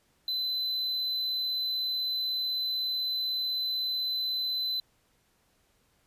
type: tone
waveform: triangle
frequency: 4031 Hz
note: B7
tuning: 35 cents sharp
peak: -27 dBFS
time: 0.28-4.8 s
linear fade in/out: 2 ms
effects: pink hiss -69 dBFS RMS until 6.06 s + resampled to 32000 Hz